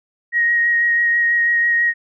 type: tone with vibrato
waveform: sine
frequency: 1882 Hz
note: A#6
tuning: 16 cents sharp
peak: -13 dBFS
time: 0.32-1.94 s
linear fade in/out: 50 ms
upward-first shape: sine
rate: 6.1 Hz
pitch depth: 13 cents each way
effects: none